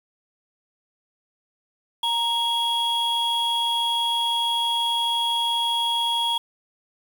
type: tone pair together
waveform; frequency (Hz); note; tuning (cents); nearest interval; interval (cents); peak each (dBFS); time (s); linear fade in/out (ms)
triangle; 932.3 / 3322; A#5 / G#7; 0 / 0; octave + minor seventh; 2200; -23 / -21; 2.03-6.38; 5
effects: 7-bit